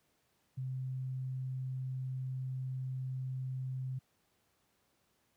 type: tone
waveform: sine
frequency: 130 Hz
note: C3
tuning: 11 cents flat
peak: -35 dBFS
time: 0.57-3.99 s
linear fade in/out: 10 ms
effects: pink hiss -75 dBFS RMS until 5.36 s + high-pass 80 Hz 12 dB/octave